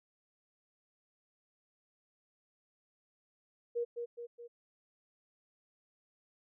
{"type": "tone with echo", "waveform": "sine", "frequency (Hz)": 474.3, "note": "A#4", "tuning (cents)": 30, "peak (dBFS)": -31, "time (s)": [3.75, 3.85], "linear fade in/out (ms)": 20, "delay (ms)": 210, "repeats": 3, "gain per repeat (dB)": -5, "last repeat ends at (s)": 4.48, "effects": []}